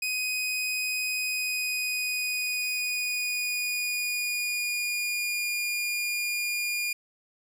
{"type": "tone with pitch glide", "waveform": "sawtooth", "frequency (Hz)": [2503, 2425], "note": ["D#7", "D#7"], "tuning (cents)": [10, -45], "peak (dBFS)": -24, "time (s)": [0.02, 6.93], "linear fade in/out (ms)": 5, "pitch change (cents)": -55, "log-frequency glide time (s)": [1.16, 5.53], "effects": ["11-bit"]}